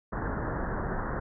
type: low-pass noise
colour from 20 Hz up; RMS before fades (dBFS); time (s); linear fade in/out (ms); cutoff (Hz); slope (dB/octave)
pink; -32; 0.12-1.2; 10; 1800; 96
effects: none